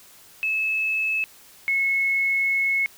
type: tone pair in turn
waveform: sine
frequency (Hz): 2600 / 2186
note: E7 / C#7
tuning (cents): -24 / -25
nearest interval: minor third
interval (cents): 301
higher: first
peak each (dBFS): -21 / -19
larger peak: second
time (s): 0.43-1.24 / 1.68-2.86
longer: second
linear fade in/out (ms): 0
effects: white hiss -50 dBFS RMS until 2.97 s